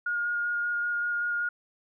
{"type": "tone with vibrato", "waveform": "sine", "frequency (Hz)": 1427, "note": "F6", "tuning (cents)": 37, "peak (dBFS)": -26, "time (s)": [0.06, 1.49], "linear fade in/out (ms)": 5, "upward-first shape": "square", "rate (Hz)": 5.2, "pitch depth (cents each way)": 8, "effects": []}